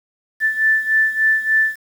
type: beating tone pair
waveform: sine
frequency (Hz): 1760 / 1763.4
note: A6 / A6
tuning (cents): 0 / +3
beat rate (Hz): 3.4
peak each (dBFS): -15 / -19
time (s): 0.4-1.76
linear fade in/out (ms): 50
effects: 7-bit